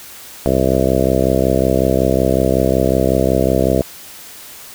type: harmonic tone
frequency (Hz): 65.41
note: C2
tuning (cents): 0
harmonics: 1 / 2 / 3 / 4 / 5 / 6 / 7 / 8 / 9 / 10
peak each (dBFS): -21 / -21 / -21 / -21 / -21 / -21 / -21 / -21 / -21 / -21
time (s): 0.46-3.82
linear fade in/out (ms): 0
effects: white hiss -36 dBFS RMS until 4.74 s